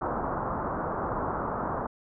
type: low-pass noise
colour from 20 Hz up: white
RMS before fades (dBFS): -31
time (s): 0.01-1.87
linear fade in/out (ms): 10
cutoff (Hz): 1300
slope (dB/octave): 48
effects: none